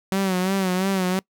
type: tone with vibrato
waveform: sawtooth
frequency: 188.4 Hz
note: F#3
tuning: 32 cents sharp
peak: -16 dBFS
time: 0.12-1.19 s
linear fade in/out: 0 ms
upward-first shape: sine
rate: 2.9 Hz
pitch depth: 67 cents each way
effects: noise-tail reverb RT60 0.1 s tail -24 dB re dry